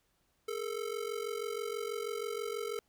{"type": "ring-modulated tone", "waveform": "square", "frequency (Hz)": 440, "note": "A4", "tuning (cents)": 0, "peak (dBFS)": -33, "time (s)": [0.48, 2.79], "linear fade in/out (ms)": 0, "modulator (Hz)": 23.1, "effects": ["pink hiss -75 dBFS RMS until 2.88 s"]}